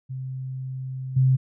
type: tone with level steps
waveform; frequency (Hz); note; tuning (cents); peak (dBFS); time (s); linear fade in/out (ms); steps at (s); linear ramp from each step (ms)
sine; 130.81; C3; 0; -29 / -15; 0.09-1.37; 20; 1.16; 10
effects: none